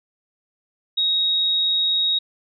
sine tone, 3776 Hz, A#7, 22 cents sharp, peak -17 dBFS, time 0.97-2.19 s, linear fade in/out 10 ms, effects none

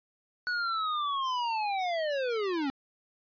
square linear sweep, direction down, 1480 to 261.8 Hz, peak -29 dBFS, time 0.47-2.7 s, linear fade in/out 0 ms, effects resampled to 11025 Hz

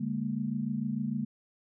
sine tone cluster, 145.3 / 205.4 / 232.1 Hz, D3 / G#3 / A#3, -18 / -19 / -7 cents, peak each -36 / -33 / -33 dBFS, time 0-1.25 s, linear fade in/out 10 ms, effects none

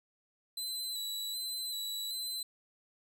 sawtooth tone with vibrato, 3989 Hz, B7, 17 cents sharp, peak -33 dBFS, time 0.57-2.43 s, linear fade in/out 5 ms, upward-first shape square, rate 1.3 Hz, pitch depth 25 cents each way, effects none

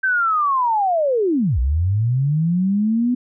sine linear two-way sweep, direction down then up, 1568 to 58.27 to 251 Hz, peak -15 dBFS, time 0.03-3.15 s, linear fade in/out 10 ms, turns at 1.59 s, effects none

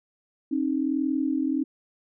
sine tone pair together, 268.2 / 309.6 Hz, C4 / D#4, +43 / -9 cents, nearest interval major second, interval 248 cents, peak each -25 / -26 dBFS, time 0.51-1.64 s, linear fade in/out 10 ms, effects none

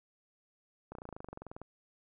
slowing click train, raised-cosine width 1 ms, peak -30 dBFS, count 18, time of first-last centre 0.92-1.616 s, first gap 32 ms, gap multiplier 1.03, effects none

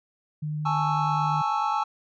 sine tone with vibrato, 151.5 Hz, D#3, 46 cents flat, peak -27 dBFS, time 0.42-1.42 s, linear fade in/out 10 ms, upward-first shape triangle, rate 11 Hz, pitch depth 11 cents each way
triangle chord, A major seventh, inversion third, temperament equal, 830.6 / 880 / 1108.7 / 1318.5 Hz, G#5 / A5 / C#6 / E6, 0 / 0 / 0 / 0 cents, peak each -26 / -26 / -29 / -27 dBFS, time 0.65-1.84 s, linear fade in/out 10 ms
effects resampled to 16000 Hz

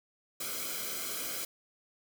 white noise with comb filter, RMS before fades -37 dBFS, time 0.4-1.45 s, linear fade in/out 5 ms, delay 1.1 ms, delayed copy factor -0.75, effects none

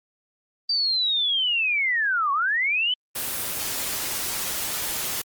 sine linear two-way sweep, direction down then up, 4691 to 1081 to 3068 Hz, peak -20 dBFS, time 0.69-2.94 s, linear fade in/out 5 ms, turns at 2.32 s
white noise, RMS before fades -28 dBFS, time 3.15-5.22 s, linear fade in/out 10 ms
effects Opus 24 kbps

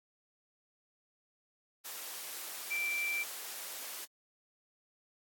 sine tone in noise, 2345 Hz, D7, 3 cents flat, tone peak -32 dBFS, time 2.7-3.24 s, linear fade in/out 20 ms, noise white, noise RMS -43 dBFS, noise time 1.84-4.06 s, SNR +8 dB, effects high-pass 400 Hz 12 dB/octave + AAC 64 kbps

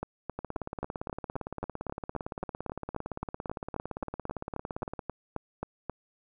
two click trains, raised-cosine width 1 ms, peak -21 / -19 dBFS, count 82 / 23, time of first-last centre 0.39-4.992 / 0.03-5.897 s, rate 17.6 / 3.75 Hz, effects none

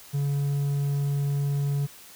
triangle tone, 141.7 Hz, C#3, 38 cents sharp, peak -21 dBFS, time 0.13-1.87 s, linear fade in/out 20 ms, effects white hiss -48 dBFS RMS until 2.15 s

